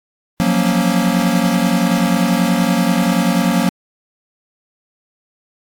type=chord; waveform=square; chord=Gb major seventh; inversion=third; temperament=equal; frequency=174.61 / 185 / 233.1 / 277.2 Hz; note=F3 / Gb3 / Bb3 / Db4; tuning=0 / 0 / 0 / 0 cents; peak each=-20 / -18 / -18 / -22 dBFS; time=0.4-3.69 s; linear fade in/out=0 ms; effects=AAC 64 kbps